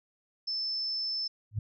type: tone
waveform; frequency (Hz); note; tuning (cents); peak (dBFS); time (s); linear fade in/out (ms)
sine; 5274; E8; 0; -30; 0.47-1.28; 10
type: tone with exponential growth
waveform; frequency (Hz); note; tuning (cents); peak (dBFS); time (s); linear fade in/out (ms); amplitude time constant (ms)
sine; 106.3; G#2; +41; -24; 1.51-1.59; 5; 17
effects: none